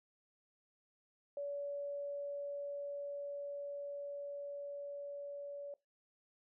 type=tone with level ramp; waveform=sine; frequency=570 Hz; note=C#5; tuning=48 cents sharp; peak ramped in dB=-38 to -43 dBFS; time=1.37-5.74 s; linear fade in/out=2 ms; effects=noise-tail reverb RT60 0.2 s tail -21 dB re dry